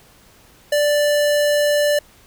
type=tone; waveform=square; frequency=587.3 Hz; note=D5; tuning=in tune; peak=-15 dBFS; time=0.72-1.99 s; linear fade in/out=5 ms; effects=pink hiss -50 dBFS RMS until 2.26 s